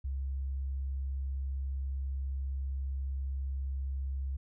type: tone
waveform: sine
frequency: 67.4 Hz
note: C#2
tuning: 48 cents flat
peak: -32 dBFS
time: 0.04-4.37 s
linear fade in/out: 10 ms
effects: none